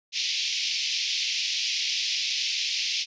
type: band-pass noise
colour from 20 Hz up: white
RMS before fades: -28 dBFS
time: 0.12-3.06 s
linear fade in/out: 50 ms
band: 2300 to 5700 Hz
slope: 48 dB/octave
effects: resampled to 16000 Hz